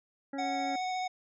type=harmonic tone; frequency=276.1 Hz; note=C#4; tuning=7 cents flat; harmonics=1 / 2 / 3 / 5 / 6 / 7; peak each=-36 / -42 / -46 / -50 / -52 / -53 dBFS; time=0.33-0.76 s; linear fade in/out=5 ms
type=tone with vibrato; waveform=square; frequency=740 Hz; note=F#5; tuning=in tune; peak=-32 dBFS; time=0.38-1.08 s; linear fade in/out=10 ms; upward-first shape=sine; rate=14 Hz; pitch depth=11 cents each way
effects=resampled to 16000 Hz